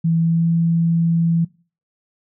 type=tone with pitch glide; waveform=sine; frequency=164.9 to 166.91 Hz; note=E3 to E3; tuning=+1 to +22 cents; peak=-14 dBFS; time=0.04-1.45 s; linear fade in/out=10 ms; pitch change=+21 cents; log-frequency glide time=0.18-0.48 s; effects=noise-tail reverb RT60 0.4 s tail -22 dB re dry